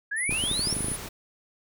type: exponential sweep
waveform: sine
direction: up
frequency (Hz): 1613 to 5700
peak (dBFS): -27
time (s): 0.11-0.74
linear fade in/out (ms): 10
type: tone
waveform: sine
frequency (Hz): 9920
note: D#9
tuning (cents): -6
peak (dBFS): -29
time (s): 0.16-0.97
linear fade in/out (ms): 20
type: clicks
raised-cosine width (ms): 3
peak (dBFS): -19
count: 12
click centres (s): 0.294 / 0.325 / 0.439 / 0.514 / 0.594 / 0.672 / 0.727 / 0.767 / 0.807 / 0.845 / 0.884 / 0.917
type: noise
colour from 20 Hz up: pink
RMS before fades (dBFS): -38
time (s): 0.3-1.09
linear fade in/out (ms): 10
effects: none